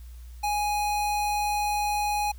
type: tone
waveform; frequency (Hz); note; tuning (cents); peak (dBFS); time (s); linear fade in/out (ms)
square; 830.6; G#5; 0; -25; 0.43-2.32; 10
effects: added 60 Hz sine -40 dBFS peak until 2.38 s + white hiss -59 dBFS RMS until 2.38 s